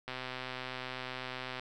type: click train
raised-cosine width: 0.3 ms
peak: -23 dBFS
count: 195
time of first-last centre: 0.08-1.596 s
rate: 128 Hz
effects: none